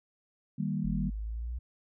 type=chord; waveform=sine; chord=Eb major; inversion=none; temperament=equal; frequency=155.56 / 196 / 233.1 Hz; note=Eb3 / G3 / Bb3; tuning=0 / 0 / 0 cents; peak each=-33 / -32 / -36 dBFS; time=0.58-1.1 s; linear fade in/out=10 ms
type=exponential sweep; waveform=sine; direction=up; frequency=46.25 to 61.74 Hz; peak=-33 dBFS; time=0.84-1.59 s; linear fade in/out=10 ms
effects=none